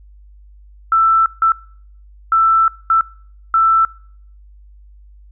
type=tone bursts at uneven times; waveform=sine; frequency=1329 Hz; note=E6; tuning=14 cents sharp; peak=-9 dBFS; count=5; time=0.92-1.26 / 1.42-1.52 / 2.32-2.68 / 2.9-3.01 / 3.54-3.85 s; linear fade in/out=2 ms; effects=noise-tail reverb RT60 0.6 s tail -24 dB re dry + added 50 Hz sine -40 dBFS peak until 5.31 s